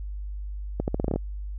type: accelerating click train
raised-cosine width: 2 ms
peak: -12 dBFS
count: 9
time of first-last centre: 0.8-1.16 s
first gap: 79 ms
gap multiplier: 0.83
effects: added 50 Hz sine -31 dBFS peak until 1.58 s